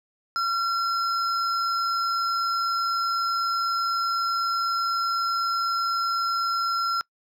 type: tone pair together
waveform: triangle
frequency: 1364 / 5145 Hz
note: F6 / E8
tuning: -41 / -43 cents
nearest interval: octave + major seventh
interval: 2298 cents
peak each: -21 / -30 dBFS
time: 0.36-7.01 s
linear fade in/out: 0 ms
effects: noise-tail reverb RT60 0.1 s tail -25 dB re dry